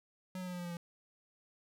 square tone with pitch steps, 185 / 182.66 / 180.36 / 178.08 / 175.83 / 173.61 / 171.42 Hz, F#3 / F#3 / F#3 / F3 / F3 / F3 / F3, 0 / -22 / -44 / +34 / +12 / -10 / -32 cents, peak -40 dBFS, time 0.35-0.77 s, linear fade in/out 2 ms, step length 60 ms, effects none

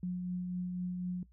sine tone with tremolo, 180 Hz, F#3, 47 cents flat, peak -32 dBFS, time 0.03-1.23 s, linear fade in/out 2 ms, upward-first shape triangle, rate 4 Hz, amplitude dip 30%, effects noise-tail reverb RT60 0.1 s tail -19 dB re dry + added 60 Hz sine -59 dBFS peak until 1.32 s

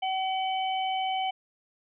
harmonic tone, 759 Hz, F#5, 44 cents sharp, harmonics 1 / 3 / 4, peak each -27 / -38 / -35 dBFS, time 0.02-1.31 s, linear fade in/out 10 ms, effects none

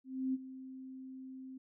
sine tone with ADSR envelope, 261.6 Hz, C4, in tune, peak -30 dBFS, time 0.04-1.58 s, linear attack 300 ms, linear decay 30 ms, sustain -15 dB, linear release 8 ms, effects none

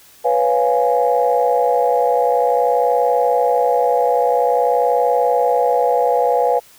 sine chord, C# dominant seventh, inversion third, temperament equal, 493.9 / 554.4 / 698.5 / 830.6 Hz, B4 / C#5 / E#5 / G#5, 0 / 0 / 0 / 0 cents, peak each -16 / -20 / -18 / -18 dBFS, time 0.24-6.6 s, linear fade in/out 20 ms, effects tanh soft clip ceiling -3 dBFS + white hiss -47 dBFS RMS until 6.78 s

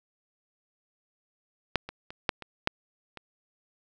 clicks, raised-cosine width 0.3 ms, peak -7 / -22 / -25 / -7 / -24 / -7 / -25 dBFS, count 7, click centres 1.757 / 1.89 / 2.105 / 2.292 / 2.423 / 2.674 / 3.173 s, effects none

